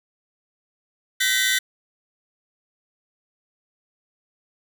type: tone cluster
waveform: sawtooth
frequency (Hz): 1532 / 1895 / 2010 / 3532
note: G6 / A#6 / B6 / A7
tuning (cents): -40 / +28 / +30 / +6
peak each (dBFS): -21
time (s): 1.2-1.59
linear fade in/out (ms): 10
effects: none